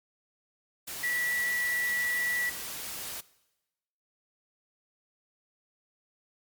sine tone in noise, 1949 Hz, B6, 23 cents flat, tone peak -27 dBFS, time 1.03-2.5 s, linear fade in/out 10 ms, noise white, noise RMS -38 dBFS, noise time 0.87-3.21 s, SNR +8 dB, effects noise-tail reverb RT60 1.0 s tail -20 dB re dry + MP3 96 kbps

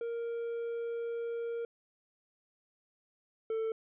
triangle tone pair in turn, 466.2 / 445.3 Hz, A#4 / A4, 0 / +21 cents, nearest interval minor second, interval 79 cents, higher first, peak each -32 / -29 dBFS, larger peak second, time 0.01-1.65 / 3.5-3.72 s, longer first, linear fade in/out 2 ms, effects resampled to 8000 Hz

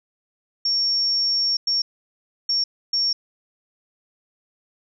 sine tone bursts at uneven times, 5500 Hz, F8, 27 cents flat, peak -18 dBFS, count 4, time 0.65-1.57 / 1.67-1.82 / 2.49-2.64 / 2.93-3.13 s, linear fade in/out 5 ms, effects none

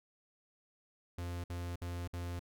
45% pulse tone bursts, 87.31 Hz, F2, in tune, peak -38 dBFS, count 4, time 1.18-2.394 s, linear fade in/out 5 ms, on 260 ms, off 58 ms, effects none

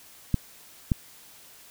clicks, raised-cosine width 5 ms, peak -9 dBFS, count 2, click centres 0.343 / 0.918 s, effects white hiss -51 dBFS RMS until 1.7 s

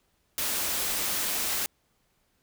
white band-stop noise, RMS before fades -29 dBFS, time 0.38-1.66 s, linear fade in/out 0 ms, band 100 to 160 Hz, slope 96 dB/octave, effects pink hiss -71 dBFS RMS until 2.42 s

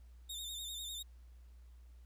sawtooth tone with vibrato, 3645 Hz, A#7, 40 cents flat, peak -39 dBFS, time 0.29-1.03 s, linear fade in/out 10 ms, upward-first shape sine, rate 10 Hz, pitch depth 64 cents each way, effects added 60 Hz sine -54 dBFS peak until 2.05 s + pink hiss -75 dBFS RMS until 2.05 s

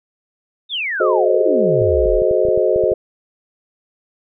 sine exponential sweep, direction down, 3751 to 32.99 Hz, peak -19 dBFS, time 0.69-2.22 s, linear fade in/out 50 ms
sine chord, F# diminished seventh, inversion none, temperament equal with one note detuned, 370 / 430.7 / 523.3 / 622.3 Hz, F#4 / A4 / C5 / Eb5, 0 / -37 / 0 / 0 cents, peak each -18 dBFS, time 1-2.94 s, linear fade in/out 5 ms
clicks, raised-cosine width 5 ms, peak -18 dBFS, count 10, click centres 1.817 / 2.057 / 2.219 / 2.311 / 2.452 / 2.486 / 2.576 / 2.761 / 2.838 / 2.918 s
effects none

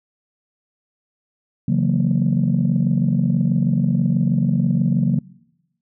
sine chord, F# dominant seventh, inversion second, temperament just, 138.75 / 166.5 / 185 / 231.2 Hz, C#3 / E3 / F#3 / A#3, +2 / +18 / 0 / -14 cents, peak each -19 / -21 / -19 / -20 dBFS, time 1.68-5.19 s, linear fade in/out 5 ms, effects noise-tail reverb RT60 0.9 s tail -23 dB re dry + tanh soft clip ceiling -8 dBFS

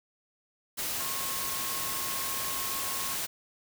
sine tone in noise, 1082 Hz, C#6, 42 cents flat, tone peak -40 dBFS, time 0.99-3.16 s, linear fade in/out 20 ms, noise white, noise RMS -33 dBFS, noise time 0.77-3.27 s, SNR -10 dB, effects none

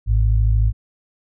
sine tone pair together, 53.35 / 106.8 Hz, G#1 / G#2, +47 / +49 cents, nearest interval octave, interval 1202 cents, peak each -14 / -18 dBFS, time 0.06-0.73 s, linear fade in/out 50 ms, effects none

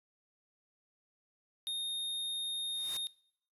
square tone, 3691 Hz, A#7, 18 cents flat, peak -35 dBFS, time 1.67-3.07 s, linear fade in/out 0 ms
white noise with exponential growth, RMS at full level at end -41 dBFS, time 2.61-2.97 s, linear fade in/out 2 ms, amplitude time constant 77 ms
effects noise-tail reverb RT60 0.6 s tail -22 dB re dry + resampled to 32000 Hz

